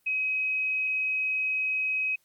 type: tone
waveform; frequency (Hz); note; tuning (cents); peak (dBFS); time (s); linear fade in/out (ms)
sine; 2537; D#7; +33; -25; 0.06-2.16; 10
effects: white hiss -69 dBFS RMS until 2.24 s + Opus 24 kbps